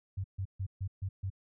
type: tone bursts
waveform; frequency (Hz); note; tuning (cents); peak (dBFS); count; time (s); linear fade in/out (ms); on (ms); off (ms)
sine; 96; G2; -36; -32; 6; 0.17-1.302; 10; 72; 140
effects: none